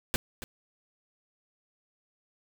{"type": "noise with echo", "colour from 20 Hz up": "pink", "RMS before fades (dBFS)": -27, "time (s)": [0.14, 0.16], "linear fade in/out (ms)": 0, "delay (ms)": 280, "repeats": 1, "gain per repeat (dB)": -13, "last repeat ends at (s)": 0.44, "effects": []}